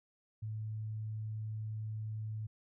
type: tone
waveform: sine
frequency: 108.6 Hz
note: A2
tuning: 22 cents flat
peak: -37 dBFS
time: 0.42-2.47 s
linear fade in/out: 10 ms
effects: none